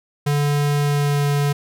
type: tone with pitch glide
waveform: square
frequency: 145.1 to 143.77 Hz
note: D3 to D3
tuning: -21 to -36 cents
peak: -17 dBFS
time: 0.26-1.53 s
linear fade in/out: 10 ms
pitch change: -15 cents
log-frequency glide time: 0.78-1.27 s
effects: none